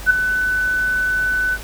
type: tone with ADSR envelope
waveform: sine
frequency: 1500 Hz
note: F#6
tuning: 23 cents sharp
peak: -6 dBFS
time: 0.06-1.58 s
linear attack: 42 ms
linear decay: 9 ms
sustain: -10 dB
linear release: 48 ms
effects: added 50 Hz sine -32 dBFS peak until 1.63 s + pink hiss -35 dBFS RMS until 1.63 s